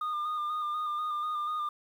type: tone with vibrato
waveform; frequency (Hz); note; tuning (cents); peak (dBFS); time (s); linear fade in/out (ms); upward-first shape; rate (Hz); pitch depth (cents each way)
sine; 1215; D#6; -42; -27; 0.01-1.69; 5; square; 4.1; 23
effects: tanh soft clip ceiling -29 dBFS + 10-bit